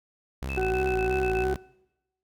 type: tone with vibrato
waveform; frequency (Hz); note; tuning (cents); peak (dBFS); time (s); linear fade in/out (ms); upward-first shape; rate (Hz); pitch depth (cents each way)
sawtooth; 61.2; B1; -15; -27; 0.42-1.56; 0; sine; 3; 190
type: tone bursts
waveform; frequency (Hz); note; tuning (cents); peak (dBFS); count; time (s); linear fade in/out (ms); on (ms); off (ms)
sine; 2613; E7; -16; -33; 8; 0.49-1.444; 10; 100; 22
type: harmonic tone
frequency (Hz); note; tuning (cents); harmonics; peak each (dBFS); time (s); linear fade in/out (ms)
375.5; F#4; +26; 1 / 2 / 4; -25 / -31 / -37; 0.57-1.54; 5
effects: noise-tail reverb RT60 0.9 s tail -22 dB re dry